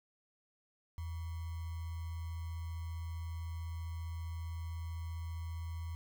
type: tone with sample-and-hold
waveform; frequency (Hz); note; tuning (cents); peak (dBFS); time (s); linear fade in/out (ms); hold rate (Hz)
sine; 82.7; E2; +6; -38; 0.98-5.95; 0; 1050
effects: none